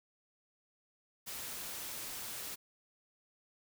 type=noise; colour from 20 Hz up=white; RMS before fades=-43 dBFS; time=1.26-2.56 s; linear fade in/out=20 ms; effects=none